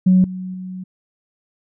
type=tone with level steps; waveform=sine; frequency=185 Hz; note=F#3; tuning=in tune; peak=-8 / -25 / -27 dBFS; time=0.06-0.84 s; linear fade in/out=10 ms; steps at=0.24 / 0.54 s; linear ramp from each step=2 ms; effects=tanh soft clip ceiling -4 dBFS